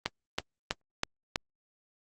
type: click train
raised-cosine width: 0.2 ms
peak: -10 dBFS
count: 5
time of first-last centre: 0.06-1.359 s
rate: 3.08 Hz
effects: Opus 24 kbps